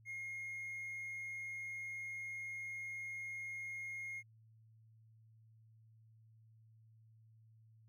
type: tone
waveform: triangle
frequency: 2143 Hz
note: C7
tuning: 41 cents sharp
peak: -40 dBFS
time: 0.05-4.23 s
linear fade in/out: 50 ms
effects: tanh soft clip ceiling -36 dBFS + added 111 Hz sine -62 dBFS peak until 7.88 s